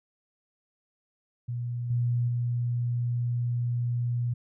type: tone with level steps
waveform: sine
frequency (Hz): 120.6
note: B2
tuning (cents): -41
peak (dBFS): -29 / -23 / -25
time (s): 1.48-4.34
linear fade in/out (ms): 10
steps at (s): 1.9 / 2.28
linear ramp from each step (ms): 5
effects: none